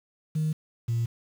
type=tone pair in turn; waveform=sine; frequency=155.7 / 116.42 Hz; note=D#3 / A#2; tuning=+2 / -2 cents; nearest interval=perfect fourth; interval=504 cents; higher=first; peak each=-22 / -22 dBFS; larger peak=neither; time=0.35-0.53 / 0.88-1.06 s; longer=neither; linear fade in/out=10 ms; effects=tanh soft clip ceiling -21 dBFS + 8-bit